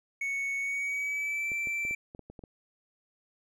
triangle tone with pitch glide, 2217 to 2338 Hz, C#7 to D7, 0 to -8 cents, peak -28 dBFS, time 0.21-1.95 s, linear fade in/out 5 ms, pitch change +92 cents, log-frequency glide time 0.59-1.51 s
clicks, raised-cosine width 2 ms, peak -32 dBFS, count 9, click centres 1.518 / 1.672 / 1.851 / 1.91 / 2.149 / 2.193 / 2.3 / 2.392 / 2.438 s
effects none

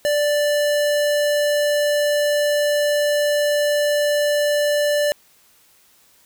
square tone, 587.3 Hz, D5, in tune, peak -17 dBFS, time 0.05-5.12 s, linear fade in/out 0 ms, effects white hiss -55 dBFS RMS until 6.25 s

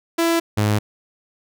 sawtooth tone pair in turn, 334 / 105.2 Hz, E4 / G#2, +23 / +23 cents, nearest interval octave + minor sixth, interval 2000 cents, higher first, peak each -12 dBFS, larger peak neither, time 0.18-0.4 / 0.57-0.79 s, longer neither, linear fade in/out 10 ms, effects none

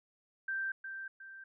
sine tone with echo, 1568 Hz, G6, in tune, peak -33 dBFS, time 0.48-0.72 s, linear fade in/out 5 ms, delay 360 ms, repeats 2, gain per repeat -7 dB, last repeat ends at 1.44 s, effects none

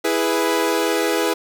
sawtooth chord, E major, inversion none, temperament equal, 329.6 / 415.3 / 493.9 Hz, E4 / G#4 / B4, 0 / 0 / 0 cents, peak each -18 dBFS, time 0.04-1.34 s, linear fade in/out 10 ms, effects none

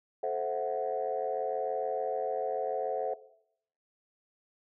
sine chord, F# half-diminished seventh, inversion first, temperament equal with one note detuned, 436.5 / 523.3 / 659.3 / 740 Hz, A4 / C5 / E5 / F#5, -14 / 0 / 0 / 0 cents, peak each -34 dBFS, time 0.23-3.14 s, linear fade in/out 5 ms, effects noise-tail reverb RT60 0.7 s tail -17 dB re dry + tanh soft clip ceiling -21 dBFS

